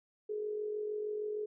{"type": "tone with amplitude modulation", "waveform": "sine", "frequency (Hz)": 422.6, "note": "G#4", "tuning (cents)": 30, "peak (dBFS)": -32, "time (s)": [0.29, 1.46], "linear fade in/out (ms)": 10, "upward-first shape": "sine", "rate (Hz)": 46.5, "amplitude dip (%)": 50, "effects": []}